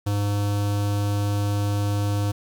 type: tone with notch filter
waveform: square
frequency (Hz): 102.1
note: G#2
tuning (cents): -29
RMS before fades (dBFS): -23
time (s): 0.06-2.32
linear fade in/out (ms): 10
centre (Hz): 2000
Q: 1.8
effects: 9-bit